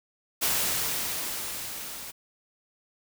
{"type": "noise with level ramp", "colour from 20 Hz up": "white", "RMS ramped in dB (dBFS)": [-25, -40], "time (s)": [0.41, 2.12], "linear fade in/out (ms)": 20, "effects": []}